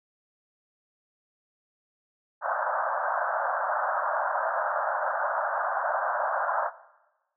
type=band-pass noise; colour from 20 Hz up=pink; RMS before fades=-28 dBFS; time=2.41-6.71 s; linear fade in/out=50 ms; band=570 to 1600 Hz; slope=96 dB/octave; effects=noise-tail reverb RT60 1.0 s tail -17 dB re dry